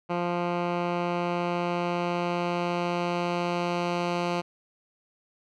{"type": "tone with low-pass filter sweep", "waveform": "10% pulse", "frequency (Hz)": 174.61, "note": "F3", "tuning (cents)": 0, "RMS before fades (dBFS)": -28, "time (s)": [0.09, 4.42], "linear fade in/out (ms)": 20, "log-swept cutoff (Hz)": [2100, 4300], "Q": 0.82, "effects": []}